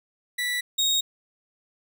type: tone pair in turn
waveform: 30% pulse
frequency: 1961 / 3754 Hz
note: B6 / A#7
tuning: -13 / +11 cents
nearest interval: major seventh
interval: 1124 cents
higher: second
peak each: -22 / -18 dBFS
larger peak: second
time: 0.38-0.61 / 0.78-1.01 s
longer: neither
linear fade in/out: 10 ms
effects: none